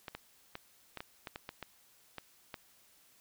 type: clicks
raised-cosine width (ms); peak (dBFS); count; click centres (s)
0.3; -25; 11; 0.082 / 0.15 / 0.554 / 0.973 / 1.005 / 1.272 / 1.359 / 1.491 / 1.627 / 2.183 / 2.542
effects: white hiss -65 dBFS RMS until 3.2 s